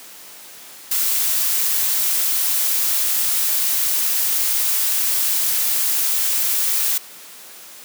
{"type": "noise", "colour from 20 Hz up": "blue", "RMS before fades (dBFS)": -19, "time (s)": [0.91, 6.98], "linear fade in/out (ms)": 5, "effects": ["white hiss -40 dBFS RMS until 7.84 s", "high-pass 200 Hz 12 dB/octave"]}